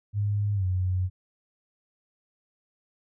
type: tone with pitch glide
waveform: sine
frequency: 102.8 to 92.11 Hz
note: G#2 to F#2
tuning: -17 to -7 cents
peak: -23 dBFS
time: 0.13-1.1 s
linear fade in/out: 50 ms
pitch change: -190 cents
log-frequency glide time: 0.54-0.65 s
effects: none